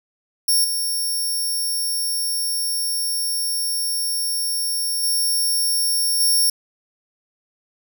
10% pulse tone with level steps, 5500 Hz, F8, 27 cents flat, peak -9 / -15 / -12 / -9 dBFS, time 0.48-6.5 s, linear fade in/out 5 ms, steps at 0.64 / 5.03 / 6.2 s, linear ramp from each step 5 ms, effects none

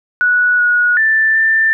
sine tone with pitch steps, 1470 / 1454 / 1768 / 1781 Hz, F#6 / F#6 / A6 / A6, -12 / -31 / +8 / +21 cents, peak -9 dBFS, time 0.21-1.73 s, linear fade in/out 0 ms, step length 380 ms, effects none

